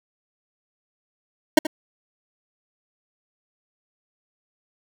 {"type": "tone with echo", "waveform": "25% pulse", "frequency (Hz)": 311.1, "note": "D#4", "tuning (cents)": 0, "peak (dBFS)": -5, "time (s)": [1.57, 1.59], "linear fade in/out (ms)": 5, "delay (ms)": 79, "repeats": 1, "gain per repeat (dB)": -13, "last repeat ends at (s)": 1.669, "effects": []}